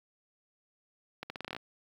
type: accelerating click train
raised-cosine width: 0.3 ms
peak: -22 dBFS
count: 10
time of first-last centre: 1.23-1.565 s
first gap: 70 ms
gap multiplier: 0.83
effects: high-pass 100 Hz 12 dB/octave + 9-bit